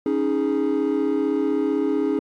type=chord; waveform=triangle; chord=C# suspended second; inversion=none; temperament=equal with one note detuned; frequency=277.2 / 312.9 / 415.3 Hz; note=C#4 / D#4 / G#4; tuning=0 / +10 / 0 cents; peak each=-21 dBFS; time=0.06-2.19 s; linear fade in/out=2 ms; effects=tanh soft clip ceiling -11 dBFS + AAC 64 kbps